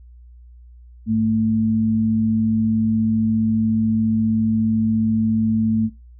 sine tone pair together, 104.49 / 221.4 Hz, G#2 / A3, +11 / +11 cents, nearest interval octave + minor second, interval 1300 cents, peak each -25 / -16 dBFS, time 1.06-5.9 s, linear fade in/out 50 ms, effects noise-tail reverb RT60 0.2 s tail -22 dB re dry + added 60 Hz sine -41 dBFS peak until 6.19 s

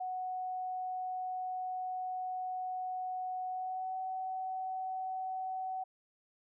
sine tone with pitch glide, 740 to 752.5 Hz, F#5 to F#5, 0 to +29 cents, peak -35 dBFS, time 0-5.84 s, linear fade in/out 10 ms, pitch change +29 cents, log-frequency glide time 3.49-3.96 s, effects none

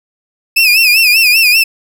30% pulse tone with vibrato, 2562 Hz, E7, 50 cents flat, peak -3 dBFS, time 0.56-1.64 s, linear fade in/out 10 ms, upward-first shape sine, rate 5.1 Hz, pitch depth 110 cents each way, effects none

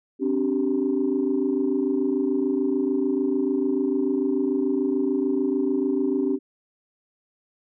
sine tone cluster, 263.1 / 289.9 / 386.9 Hz, C4 / D4 / G4, +10 / -22 / -23 cents, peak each -24 dBFS, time 0.19-6.39 s, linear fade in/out 50 ms, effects tanh soft clip ceiling -13 dBFS

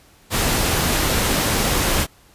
pink noise, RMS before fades -19 dBFS, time 0.3-2.07 s, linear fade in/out 50 ms, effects pink hiss -52 dBFS RMS until 2.34 s + resampled to 32000 Hz

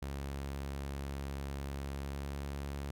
sawtooth tone with pitch glide, 69.3 to 70.27 Hz, C#2 to C#2, 0 to +24 cents, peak -34 dBFS, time 0.02-2.91 s, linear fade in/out 5 ms, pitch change +24 cents, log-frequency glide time 1.94-2.38 s, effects none

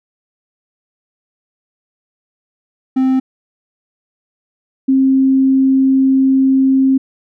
triangle / sine tone pair in turn, 261.6 / 266.3 Hz, C4 / C4, 0 / +31 cents, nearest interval unison, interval 31 cents, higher second, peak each -8 dBFS, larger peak neither, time 2.96-3.2 / 4.88-6.98 s, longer second, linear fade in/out 10 ms, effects none

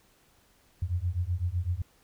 sine beating tone pair, 84.7 / 92.6 Hz, E2 / F#2, +48 / +2 cents, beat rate 7.9 Hz, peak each -30 dBFS, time 0.82-1.82 s, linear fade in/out 5 ms, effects pink hiss -64 dBFS RMS until 2.03 s

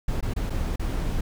brown noise with dropouts, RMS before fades -26 dBFS, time 0.08-1.21 s, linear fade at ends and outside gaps 5 ms, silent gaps 0.209-0.226 / 0.337-0.362 / 0.498-0.503 / 0.76-0.795 s, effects none

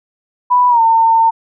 sine tone with pitch glide, 987.8 to 905.8 Hz, B5 to A#5, 0 to -50 cents, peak -7 dBFS, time 0.5-1.31 s, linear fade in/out 20 ms, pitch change -150 cents, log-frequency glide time 0.69-0.81 s, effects none

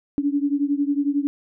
sine beating tone pair, 281.5 / 292.5 Hz, C#4 / D4, +27 / -7 cents, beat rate 11 Hz, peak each -21 / -23 dBFS, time 0.18-1.27 s, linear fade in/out 0 ms, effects none

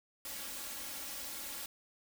white noise with comb filter, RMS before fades -43 dBFS, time 0.25-1.66 s, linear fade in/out 2 ms, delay 3.6 ms, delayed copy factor +0.95, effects none

